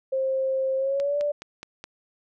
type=tone with pitch glide; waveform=sine; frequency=530 to 584.7 Hz; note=C5 to D5; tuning=+22 to -8 cents; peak=-22 dBFS; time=0.12-1.32 s; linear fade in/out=10 ms; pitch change=+170 cents; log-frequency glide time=0.77-1.2 s
type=click train; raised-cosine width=0.2 ms; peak=-21 dBFS; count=5; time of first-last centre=1-1.84 s; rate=4.76 Hz
effects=none